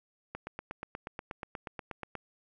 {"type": "click train", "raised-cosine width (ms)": 0.5, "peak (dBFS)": -23, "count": 16, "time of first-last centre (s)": [0.35, 2.153], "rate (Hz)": 8.32, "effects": []}